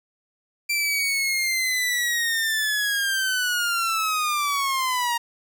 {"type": "linear sweep", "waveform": "sawtooth", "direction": "down", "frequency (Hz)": [2353, 932.3], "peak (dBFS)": -18, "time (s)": [0.69, 5.18], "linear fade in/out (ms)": 10, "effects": []}